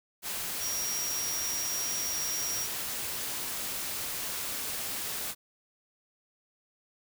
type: tone in noise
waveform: sine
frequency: 5670 Hz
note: F8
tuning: 25 cents sharp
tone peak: -32 dBFS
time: 0.59-2.68 s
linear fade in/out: 50 ms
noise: white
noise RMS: -35 dBFS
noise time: 0.22-5.35 s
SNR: 0 dB
effects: none